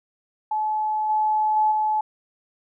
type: tone with level steps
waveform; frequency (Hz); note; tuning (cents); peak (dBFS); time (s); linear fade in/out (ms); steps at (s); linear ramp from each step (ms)
sine; 859; A5; -42; -21 / -18 / -16 / -19; 0.51-2.01; 5; 1.09 / 1.56 / 1.71; 10
effects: none